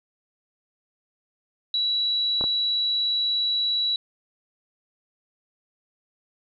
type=tone; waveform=sine; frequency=3919 Hz; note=B7; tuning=14 cents flat; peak=-21 dBFS; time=1.74-3.96 s; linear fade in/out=2 ms
type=clicks; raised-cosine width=1 ms; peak=-17 dBFS; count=2; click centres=2.411 / 2.44 s
effects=none